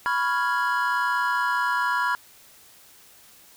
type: chord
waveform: triangle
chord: C# dominant seventh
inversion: third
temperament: equal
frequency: 987.8 / 1108.7 / 1396.9 / 1661.2 Hz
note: B5 / C#6 / E#6 / G#6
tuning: 0 / 0 / 0 / 0 cents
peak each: -23 / -29 / -25 / -26 dBFS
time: 0.06-2.15 s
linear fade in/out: 0 ms
effects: white hiss -52 dBFS RMS until 3.56 s